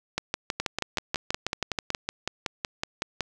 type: two click trains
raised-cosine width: 0.2 ms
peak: -10 / -9 dBFS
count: 15 / 12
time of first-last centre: 0.6-3.207 / 0.18-1.948 s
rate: 5.37 / 6.22 Hz
effects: none